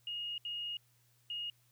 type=tone bursts at uneven times; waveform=sine; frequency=2863 Hz; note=F7; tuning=42 cents sharp; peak=-37 dBFS; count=3; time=0.07-0.38 / 0.45-0.77 / 1.3-1.5 s; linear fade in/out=2 ms; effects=added 120 Hz sine -70 dBFS peak until 1.71 s + white hiss -72 dBFS RMS until 1.71 s